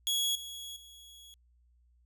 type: tone with level steps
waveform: sawtooth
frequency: 3341 Hz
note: G#7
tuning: 10 cents sharp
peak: -25 / -38 / -48 dBFS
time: 0.07-1.34 s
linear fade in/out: 0 ms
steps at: 0.35 / 0.76 s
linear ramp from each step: 5 ms
effects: added 60 Hz sine -63 dBFS peak until 2.05 s